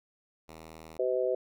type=tone; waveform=5% pulse; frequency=80.2 Hz; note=E2; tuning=47 cents flat; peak=-35 dBFS; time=0.48-0.98 s; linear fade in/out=10 ms
type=harmonic tone; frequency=127.2 Hz; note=C3; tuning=48 cents flat; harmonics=3 / 4 / 5; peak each=-31 / -29 / -32 dBFS; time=0.99-1.35 s; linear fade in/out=5 ms
effects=none